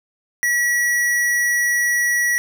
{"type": "tone with hard clipping", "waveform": "sine", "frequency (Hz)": 1931, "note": "B6", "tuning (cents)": -39, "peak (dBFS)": -17, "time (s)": [0.43, 2.38], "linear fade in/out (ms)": 0, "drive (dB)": 17, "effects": []}